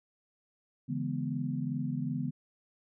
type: chord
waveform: sine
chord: C# minor seventh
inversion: none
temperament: equal with one note detuned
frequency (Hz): 142.16 / 164.81 / 207.7 / 246.9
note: C#3 / E3 / G#3 / B3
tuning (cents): +44 / 0 / 0 / 0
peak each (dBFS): -35 / -37 / -40 / -35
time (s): 0.88-2.31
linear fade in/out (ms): 20
effects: none